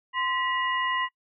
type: tone cluster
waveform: sine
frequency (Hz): 1034 / 1945 / 2864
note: C6 / B6 / F7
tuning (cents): -21 / -27 / +43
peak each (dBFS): -27 / -29 / -34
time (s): 0.13-1.09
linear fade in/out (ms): 50
effects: noise-tail reverb RT60 0.1 s tail -22 dB re dry